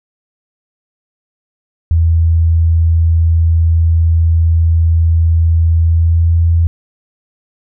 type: tone with pitch glide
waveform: sine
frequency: 82.41 to 83.66 Hz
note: E2 to E2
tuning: 0 to +26 cents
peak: -7 dBFS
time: 1.91-6.67 s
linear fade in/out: 0 ms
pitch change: +26 cents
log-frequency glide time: 5.83-6.36 s
effects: none